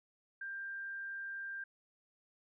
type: tone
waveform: sine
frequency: 1588 Hz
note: G6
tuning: 22 cents sharp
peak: -40 dBFS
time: 0.41-1.64 s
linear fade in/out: 5 ms
effects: none